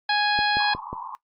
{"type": "harmonic tone", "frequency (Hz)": 830.6, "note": "G#5", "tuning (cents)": 0, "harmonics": [1, 2, 3, 4, 5, 6], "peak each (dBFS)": [-23, -24, -31, -30, -27, -35], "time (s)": [0.09, 0.74], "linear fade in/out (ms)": 5}
{"type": "click train", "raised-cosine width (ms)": 2, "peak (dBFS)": -19, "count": 4, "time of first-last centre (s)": [0.39, 0.93], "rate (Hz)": 5.56}
{"type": "band-pass noise", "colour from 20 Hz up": "pink", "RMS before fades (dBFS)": -36, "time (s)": [0.59, 1.15], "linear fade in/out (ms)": 0, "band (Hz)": [870, 1100], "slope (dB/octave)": 96}
{"effects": ["noise-tail reverb RT60 0.1 s tail -18 dB re dry", "Opus 48 kbps"]}